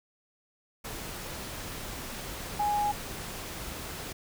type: tone in noise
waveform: sine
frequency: 829 Hz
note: G#5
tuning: 3 cents flat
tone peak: -25 dBFS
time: 2.59-2.92 s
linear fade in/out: 10 ms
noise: pink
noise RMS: -39 dBFS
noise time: 0.84-4.13 s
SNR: +11 dB
effects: none